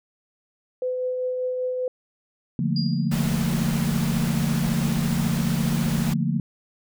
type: tone with tremolo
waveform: sine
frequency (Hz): 506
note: B4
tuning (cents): +42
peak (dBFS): -22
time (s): 0.82-1.88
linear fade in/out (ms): 2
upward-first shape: triangle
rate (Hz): 5.1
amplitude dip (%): 30
type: chord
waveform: sine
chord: Bb major seventh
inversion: first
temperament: just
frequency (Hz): 145.68 / 174.81 / 218.5 / 233.1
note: D3 / F3 / A3 / Bb3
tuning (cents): -14 / +2 / -12 / 0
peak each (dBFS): -25 / -25 / -28 / -28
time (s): 2.59-6.4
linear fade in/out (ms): 2
type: tone with exponential decay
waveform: sine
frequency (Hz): 4826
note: D8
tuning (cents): +46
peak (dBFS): -26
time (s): 2.76-3.27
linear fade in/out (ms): 5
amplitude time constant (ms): 110
type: noise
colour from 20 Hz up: pink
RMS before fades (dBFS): -32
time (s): 3.11-6.14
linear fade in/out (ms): 10
effects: none